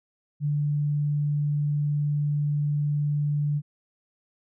sine tone, 146.83 Hz, D3, in tune, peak -22 dBFS, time 0.4-3.62 s, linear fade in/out 50 ms, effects none

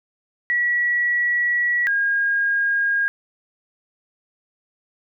sine tone pair in turn, 1933 / 1625.5 Hz, B6 / G#6, -38 / -38 cents, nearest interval minor third, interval 300 cents, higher first, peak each -17 dBFS, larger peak neither, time 0.5-1.87 / 1.87-3.08 s, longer first, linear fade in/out 0 ms, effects none

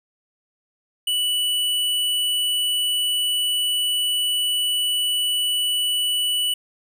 square tone, 2960 Hz, F#7, in tune, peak -20 dBFS, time 1.07-6.54 s, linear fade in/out 5 ms, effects none

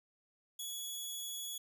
15% pulse tone, 3378 Hz, G#7, 29 cents sharp, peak -33 dBFS, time 0.59-1.58 s, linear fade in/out 5 ms, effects none

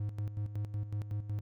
triangle tone with tremolo, 103.83 Hz, G#2, in tune, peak -30 dBFS, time 0-1.41 s, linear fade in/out 5 ms, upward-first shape square, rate 5.4 Hz, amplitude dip 65%, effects none

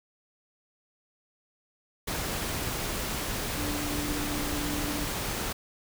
sine tone in noise, 293.7 Hz, D4, in tune, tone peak -34 dBFS, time 3.57-5.05 s, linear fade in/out 10 ms, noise pink, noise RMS -32 dBFS, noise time 2.07-5.53 s, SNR -5 dB, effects none

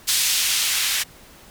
blue noise with band-pass filter sweep, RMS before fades -21 dBFS, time 0.07-1.04 s, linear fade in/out 20 ms, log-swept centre 3800 to 2300 Hz, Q 0.88, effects pink hiss -47 dBFS RMS until 1.5 s

